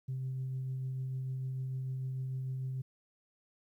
sine tone with tremolo, 130.81 Hz, C3, in tune, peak -32 dBFS, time 0.08-2.82 s, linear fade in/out 10 ms, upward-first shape triangle, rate 6.7 Hz, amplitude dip 25%, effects tanh soft clip ceiling -31 dBFS + 12-bit

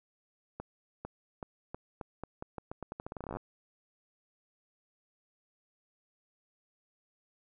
accelerating click train, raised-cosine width 1 ms, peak -25 dBFS, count 25, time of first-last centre 0.6-3.37 s, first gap 450 ms, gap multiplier 0.84, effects none

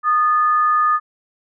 sine tone pair together, 1230 / 1739.5 Hz, D#6 / A6, -20 / -20 cents, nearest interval tritone, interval 600 cents, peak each -13 / -25 dBFS, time 0.03-1 s, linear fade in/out 50 ms, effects none

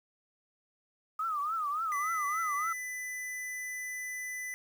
sine tone with vibrato, 1238 Hz, D#6, 9 cents flat, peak -30 dBFS, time 1.19-2.73 s, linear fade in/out 5 ms, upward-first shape triangle, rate 3.5 Hz, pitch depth 170 cents each way
square tone, 2000 Hz, B6, 21 cents sharp, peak -37 dBFS, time 1.92-4.54 s, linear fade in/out 0 ms
effects 9-bit

